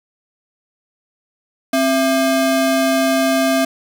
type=ring-modulated tone; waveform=square; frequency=466.2 Hz; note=A#4; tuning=in tune; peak=-11 dBFS; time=1.73-3.65 s; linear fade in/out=5 ms; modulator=201 Hz; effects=none